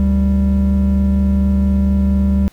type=tone pair together; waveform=triangle; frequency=73.42 / 196.01 Hz; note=D2 / G3; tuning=0 / 0 cents; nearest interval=octave + perfect fourth; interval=1700 cents; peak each=-11 dBFS; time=0-2.48 s; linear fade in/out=0 ms; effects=tanh soft clip ceiling -5 dBFS + pink hiss -50 dBFS RMS until 2.52 s

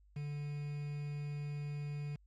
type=tone with quantisation; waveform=triangle; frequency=146 Hz; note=D3; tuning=10 cents flat; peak=-36 dBFS; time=0.16-2.16 s; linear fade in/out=5 ms; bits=9; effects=added 50 Hz sine -62 dBFS peak until 2.26 s + low-pass 5000 Hz 12 dB/octave

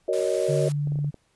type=chord; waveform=sine; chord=D# minor seventh; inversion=first; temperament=just; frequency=373.4 / 466.7 / 560 / 622.3 Hz; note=F#4 / A#4 / C#5 / D#5; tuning=+16 / +2 / +18 / 0 cents; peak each=-27 dBFS; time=0.08-0.69 s; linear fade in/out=5 ms
type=noise; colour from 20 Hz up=white; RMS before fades=-39 dBFS; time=0.13-0.72 s; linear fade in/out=0 ms
type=tone; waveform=sine; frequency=145.7 Hz; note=D3; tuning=13 cents flat; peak=-23 dBFS; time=0.48-1.11 s; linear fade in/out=20 ms
type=clicks; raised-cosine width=2 ms; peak=-28 dBFS; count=6; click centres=0.873 / 0.921 / 0.957 / 0.989 / 1.045 / 1.143 s
effects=pink hiss -67 dBFS RMS until 1.35 s + resampled to 24000 Hz

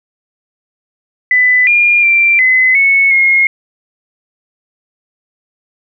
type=tone with pitch steps; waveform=sine; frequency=1998 / 2413 / 2359 / 2032 / 2205 / 2152 Hz; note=B6 / D7 / D7 / B6 / C#7 / C7; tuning=+20 / +46 / +7 / +49 / -10 / +48 cents; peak=-6 dBFS; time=1.31-3.47 s; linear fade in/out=2 ms; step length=360 ms; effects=none

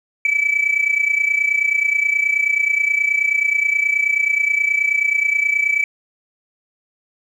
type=tone with amplitude modulation; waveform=sine; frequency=2301 Hz; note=D7; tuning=36 cents flat; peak=-10 dBFS; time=0.25-5.84 s; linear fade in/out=2 ms; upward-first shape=sine; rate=29.4 Hz; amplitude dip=80%; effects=tanh soft clip ceiling -9 dBFS + 8-bit

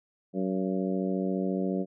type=harmonic tone with a mistuned harmonic; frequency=94.3 Hz; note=F#2; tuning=33 cents sharp; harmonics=2 / 3 / 4 / 5 / 6 / 7; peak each=-29 / -33 / -34 / -37 / -37 / -42 dBFS; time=0.33-1.86 s; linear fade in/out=50 ms; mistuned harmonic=7; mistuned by=+48 cents; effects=none

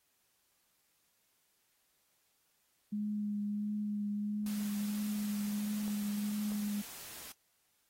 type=tone with vibrato; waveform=sine; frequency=207.7 Hz; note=G#3; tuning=in tune; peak=-33 dBFS; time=2.92-6.82 s; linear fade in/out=10 ms; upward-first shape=triangle; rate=1.5 Hz; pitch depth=18 cents each way
type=noise; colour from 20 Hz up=white; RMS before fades=-48 dBFS; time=4.46-7.32 s; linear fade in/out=2 ms
type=clicks; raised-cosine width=1 ms; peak=-35 dBFS; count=2; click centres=5.88 / 6.519 s
effects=white hiss -75 dBFS RMS until 7.89 s + AAC 48 kbps

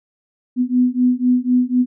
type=beating tone pair; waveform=sine; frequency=247.4 / 251.4 Hz; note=B3 / B3; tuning=+3 / +31 cents; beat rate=4 Hz; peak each=-16 dBFS; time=0.56-1.86 s; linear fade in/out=50 ms; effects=none

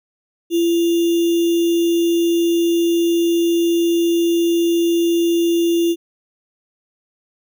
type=tone with sample-and-hold; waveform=sine; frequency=339.3 Hz; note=F4; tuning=50 cents flat; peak=-13 dBFS; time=0.5-5.96 s; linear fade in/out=50 ms; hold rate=3150 Hz; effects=none

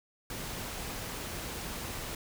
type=noise; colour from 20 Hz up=pink; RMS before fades=-39 dBFS; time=0.3-2.15 s; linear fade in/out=2 ms; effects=none

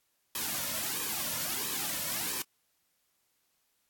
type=noise with flanger; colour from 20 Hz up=white; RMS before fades=-34 dBFS; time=0.35-2.42 s; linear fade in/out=2 ms; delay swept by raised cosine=1.4 to 2.6 ms; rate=1.5 Hz; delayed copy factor=-0.75; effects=white hiss -75 dBFS RMS until 3.89 s + AAC 64 kbps

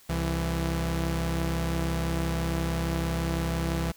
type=tone pair together; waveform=sawtooth; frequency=66 / 166.31 Hz; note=C2 / E3; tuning=+16 / +16 cents; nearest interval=octave + major third; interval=1600 cents; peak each=-25 dBFS; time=0.09-3.92 s; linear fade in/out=10 ms; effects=white hiss -56 dBFS RMS until 3.96 s

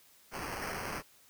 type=noise with sample-and-hold; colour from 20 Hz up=white; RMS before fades=-39 dBFS; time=0.31-1.03 s; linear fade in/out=50 ms; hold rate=3675 Hz; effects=white hiss -62 dBFS RMS until 1.29 s

